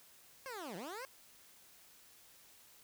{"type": "linear two-way sweep", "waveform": "15% pulse", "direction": "down then up", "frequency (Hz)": [550, 160, 550], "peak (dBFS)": -37, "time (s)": [0.46, 1.05], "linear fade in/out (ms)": 0, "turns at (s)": 0.76, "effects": ["white hiss -62 dBFS RMS until 2.83 s"]}